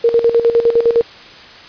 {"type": "tone with tremolo", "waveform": "sine", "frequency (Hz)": 466.2, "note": "A#4", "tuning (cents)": 0, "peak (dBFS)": -7, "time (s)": [0.04, 1.02], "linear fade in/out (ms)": 5, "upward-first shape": "square", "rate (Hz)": 9.8, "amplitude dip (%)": 70, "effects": ["white hiss -37 dBFS RMS until 1.68 s", "resampled to 11025 Hz"]}